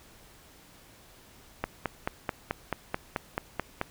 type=click train; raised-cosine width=0.5 ms; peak=-13 dBFS; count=11; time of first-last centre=1.64-3.814 s; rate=4.6 Hz; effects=pink hiss -55 dBFS RMS until 3.9 s